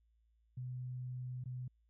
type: tone with dropouts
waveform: sine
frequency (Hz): 126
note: B2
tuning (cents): +35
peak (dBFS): -40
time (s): 0.57-1.68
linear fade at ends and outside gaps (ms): 5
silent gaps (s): 1.44-1.457
effects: added 56 Hz sine -70 dBFS peak until 1.89 s